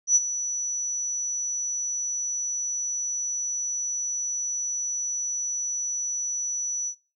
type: tone with ADSR envelope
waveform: sine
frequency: 5920 Hz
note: F#8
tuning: in tune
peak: -13 dBFS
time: 0.07-6.95 s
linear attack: 88 ms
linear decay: 32 ms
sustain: -13 dB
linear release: 76 ms
effects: noise-tail reverb RT60 0.3 s tail -22 dB re dry